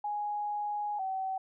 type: tone pair in turn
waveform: sine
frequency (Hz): 830.6 / 763.1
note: G#5 / G5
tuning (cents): 0 / -47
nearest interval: minor second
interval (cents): 147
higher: first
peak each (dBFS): -31 / -31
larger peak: neither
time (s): 0.04-0.99 / 0.99-1.38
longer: first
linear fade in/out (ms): 5
effects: none